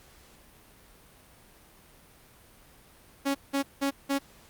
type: tone bursts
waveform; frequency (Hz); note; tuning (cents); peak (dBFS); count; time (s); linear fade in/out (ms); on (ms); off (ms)
sawtooth; 277.2; C#4; 0; -21; 4; 3.25-4.19; 20; 100; 180
effects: pink hiss -56 dBFS RMS until 4.49 s + Opus 48 kbps